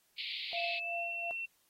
white band-pass noise, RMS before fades -41 dBFS, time 0.18-0.79 s, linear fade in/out 5 ms, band 2100 to 4500 Hz, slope 96 dB/octave
sine tone with tremolo, 687 Hz, F5, 29 cents flat, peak -36 dBFS, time 0.53-1.31 s, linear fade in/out 0 ms, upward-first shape sine, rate 2.8 Hz, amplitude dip 75%
sine tone with pitch glide, 2618 to 2706 Hz, E7 to E7, -13 to +45 cents, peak -36 dBFS, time 0.56-1.46 s, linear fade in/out 10 ms, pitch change +58 cents, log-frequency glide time 0.79-1.03 s
effects white hiss -72 dBFS RMS until 1.69 s + AAC 48 kbps

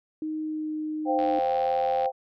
sine tone with pitch glide, 311.1 to 308.4 Hz, D#4 to D#4, 0 to -15 cents, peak -28 dBFS, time 0.22-1.39 s, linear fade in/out 2 ms, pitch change -15 cents, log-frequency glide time 0.41-0.71 s
sine chord, C suspended fourth, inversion none, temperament equal, 523.3 / 698.5 / 784 Hz, C5 / F5 / G5, 0 / 0 / 0 cents, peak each -26 / -31 / -25 dBFS, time 1.05-2.12 s, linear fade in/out 50 ms
click train, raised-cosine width 0.3 ms, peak -25 dBFS, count 72, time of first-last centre 1.19-2.058 s, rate 81.8 Hz
effects none

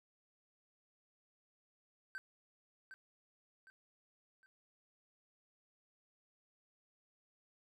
triangle tone with echo, 1547 Hz, G6, 23 cents flat, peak -40 dBFS, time 2.15-2.18 s, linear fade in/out 0 ms, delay 760 ms, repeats 3, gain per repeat -8 dB, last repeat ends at 4.46 s, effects none

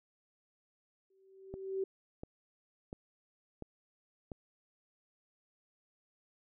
sine tone with exponential growth, 384.4 Hz, G4, 34 cents flat, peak -30 dBFS, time 1.1-1.84 s, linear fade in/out 5 ms, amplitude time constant 160 ms
click train, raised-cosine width 2 ms, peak -29 dBFS, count 5, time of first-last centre 1.54-4.318 s, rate 1.44 Hz
effects none

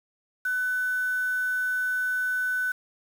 sine tone with quantisation, 1500 Hz, F#6, 23 cents sharp, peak -24 dBFS, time 0.45-2.72 s, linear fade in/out 5 ms, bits 7, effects none

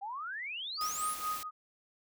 sine exponential sweep, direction up, 763 to 10970 Hz, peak -37 dBFS, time 0.01-1.15 s, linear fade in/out 20 ms
sine tone with tremolo, 1246 Hz, D#6, 2 cents sharp, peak -31 dBFS, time 0.77-1.51 s, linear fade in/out 50 ms, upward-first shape sine, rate 4.3 Hz, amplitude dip 80%
white noise, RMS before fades -43 dBFS, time 0.81-1.43 s, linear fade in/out 0 ms
effects none

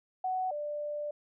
sine tone pair in turn, 745 / 591.3 Hz, F#5 / D5, +12 / +12 cents, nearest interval major third, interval 400 cents, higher first, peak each -29 / -33 dBFS, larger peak first, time 0.24-0.51 / 0.51-1.11 s, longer second, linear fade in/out 5 ms, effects none

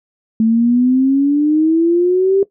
sine exponential sweep, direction up, 220 to 396.8 Hz, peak -9 dBFS, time 0.4-2.43 s, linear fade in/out 2 ms, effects noise-tail reverb RT60 0.1 s tail -17 dB re dry

